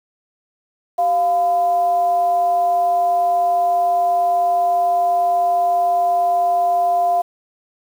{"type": "tone with frequency modulation", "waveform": "sine", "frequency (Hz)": 698.5, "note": "F5", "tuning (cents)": 0, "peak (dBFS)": -13, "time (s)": [0.98, 7.22], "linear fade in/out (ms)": 10, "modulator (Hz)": 315, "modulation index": 0.29, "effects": ["high-pass 400 Hz 12 dB/octave", "7-bit"]}